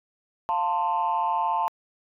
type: chord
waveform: sine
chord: F major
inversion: none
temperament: equal with one note detuned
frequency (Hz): 698.5 / 889.2 / 1046.5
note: F5 / A5 / C6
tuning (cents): 0 / +18 / 0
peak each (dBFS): -29 / -23 / -27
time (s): 0.49-1.68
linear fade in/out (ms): 0
effects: tanh soft clip ceiling -16 dBFS